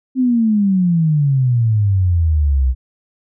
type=exponential sweep; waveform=sine; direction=down; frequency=263.8 to 61.74 Hz; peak=-11 dBFS; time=0.15-2.75 s; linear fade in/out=50 ms; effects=none